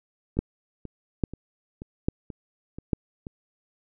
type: two click trains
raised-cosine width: 3 ms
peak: -24 / -9 dBFS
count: 7 / 4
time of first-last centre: 0.37-3.269 / 0.39-2.932 s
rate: 2.07 / 1.18 Hz
effects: none